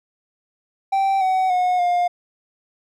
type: tone with pitch steps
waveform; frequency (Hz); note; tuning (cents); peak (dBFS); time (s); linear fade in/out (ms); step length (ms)
triangle; 779 / 752 / 726 / 708; G5 / F#5 / F#5 / F5; -11 / +28 / -33 / +23; -14; 0.92-2.08; 10; 290
effects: none